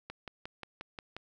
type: click train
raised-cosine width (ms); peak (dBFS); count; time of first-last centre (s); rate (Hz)
0.3; -25; 7; 0.1-1.166; 5.63
effects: none